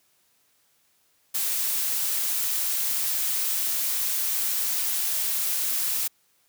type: noise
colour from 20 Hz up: blue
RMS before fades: -26 dBFS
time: 1.34-6.08 s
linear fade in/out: 10 ms
effects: white hiss -66 dBFS RMS until 6.48 s + high-pass 60 Hz 12 dB/octave